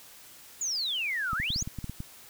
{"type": "exponential two-way sweep", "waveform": "sine", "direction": "down then up", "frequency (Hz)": [7040, 1244.5, 7040], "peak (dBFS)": -28, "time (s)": [0.61, 1.63], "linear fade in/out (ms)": 5, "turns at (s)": 1.34}
{"type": "clicks", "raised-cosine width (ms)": 5, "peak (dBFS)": -23, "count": 10, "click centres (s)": [1.332, 1.4, 1.504, 1.561, 1.624, 1.675, 1.787, 1.843, 1.896, 2.004]}
{"effects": ["white hiss -51 dBFS RMS until 2.29 s"]}